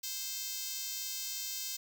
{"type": "tone with high-pass filter", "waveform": "5% pulse", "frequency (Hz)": 523.3, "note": "C5", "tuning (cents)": 0, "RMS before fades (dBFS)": -39, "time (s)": [0.03, 1.77], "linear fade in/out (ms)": 10, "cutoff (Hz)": 5900, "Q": 0.57, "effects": []}